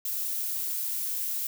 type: noise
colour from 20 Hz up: violet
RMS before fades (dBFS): -31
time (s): 0.05-1.47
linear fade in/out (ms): 2
effects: none